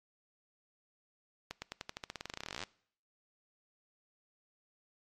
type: accelerating click train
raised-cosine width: 0.2 ms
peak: -22 dBFS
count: 28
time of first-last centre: 1.51-2.636 s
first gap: 110 ms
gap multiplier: 0.91
effects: noise-tail reverb RT60 0.6 s tail -22 dB re dry + MP3 64 kbps